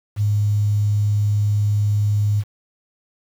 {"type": "tone with quantisation", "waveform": "sine", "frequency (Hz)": 103.83, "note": "G#2", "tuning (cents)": 0, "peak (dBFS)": -15, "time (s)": [0.16, 2.44], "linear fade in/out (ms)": 50, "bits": 7, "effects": []}